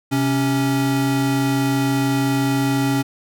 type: tone pair together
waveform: square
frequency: 130.81 / 276.8 Hz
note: C3 / C#4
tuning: 0 / -2 cents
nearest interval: octave + minor second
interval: 1298 cents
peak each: -22 / -19 dBFS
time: 0.11-3.03 s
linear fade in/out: 20 ms
effects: none